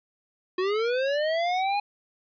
square linear sweep, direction up, 360 to 828 Hz, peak -24 dBFS, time 0.58-1.8 s, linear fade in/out 5 ms, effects resampled to 11025 Hz + 11-bit

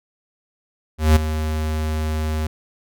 square tone with ADSR envelope, 77.78 Hz, D#2, in tune, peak -9 dBFS, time 0.98-2.47 s, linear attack 180 ms, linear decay 12 ms, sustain -12 dB, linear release 4 ms, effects none

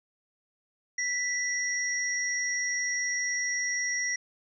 sine tone pair together, 1975.5 / 5672 Hz, B6 / F8, 0 / +26 cents, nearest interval octave + tritone, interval 1826 cents, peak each -29 / -31 dBFS, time 0.98-4.16 s, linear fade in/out 5 ms, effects none

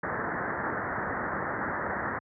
white low-pass noise, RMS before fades -32 dBFS, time 0.03-2.19 s, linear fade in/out 5 ms, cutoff 1900 Hz, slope 96 dB/octave, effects high-pass 80 Hz 12 dB/octave

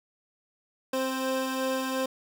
25% pulse tone pair together, 262.9 / 523 Hz, C4 / C5, +8 / -1 cents, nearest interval octave, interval 1191 cents, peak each -26 / -27 dBFS, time 0.93-2.06 s, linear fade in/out 5 ms, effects none

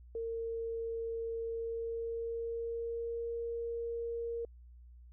sine tone with pitch glide, 457.4 to 465.9 Hz, A#4 to A#4, -33 to -1 cents, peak -35 dBFS, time 0.15-4.45 s, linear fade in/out 2 ms, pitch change +32 cents, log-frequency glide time 1.42-3.31 s, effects added 60 Hz sine -52 dBFS peak until 5.12 s

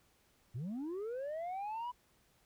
sine linear sweep, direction up, 103.83 to 997 Hz, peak -35 dBFS, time 0.54-1.92 s, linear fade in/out 20 ms, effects tanh soft clip ceiling -37 dBFS + pink hiss -71 dBFS RMS until 2.45 s

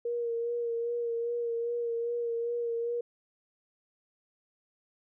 sine tone with vibrato, 470 Hz, A#4, 14 cents sharp, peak -29 dBFS, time 0.05-3.01 s, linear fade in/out 5 ms, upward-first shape sine, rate 2.5 Hz, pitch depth 26 cents each way, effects none

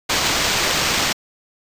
white noise with sample-and-hold, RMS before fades -19 dBFS, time 0.09-1.13 s, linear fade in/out 10 ms, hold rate 11025 Hz, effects resampled to 32000 Hz

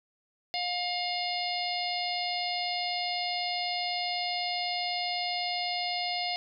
harmonic tone, 712 Hz, F5, 33 cents sharp, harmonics 1 / 3 / 4 / 5 / 6 / 7, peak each -33 / -37 / -39 / -39 / -36 / -37 dBFS, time 0.54-6.36 s, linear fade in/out 0 ms, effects none

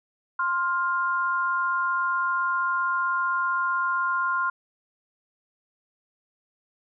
sine tone pair together, 1052.6 / 1405 Hz, C6 / F6, +10 / +10 cents, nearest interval perfect fourth, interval 500 cents, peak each -25 dBFS, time 0.39-4.5 s, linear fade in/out 5 ms, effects none

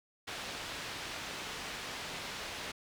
white low-pass noise, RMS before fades -42 dBFS, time 0.27-2.72 s, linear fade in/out 10 ms, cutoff 3800 Hz, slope 12 dB/octave, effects none

